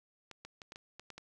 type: clicks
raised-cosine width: 0.2 ms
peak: -30 dBFS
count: 8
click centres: 0.313 / 0.45 / 0.618 / 0.721 / 0.759 / 0.996 / 1.103 / 1.18 s
effects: none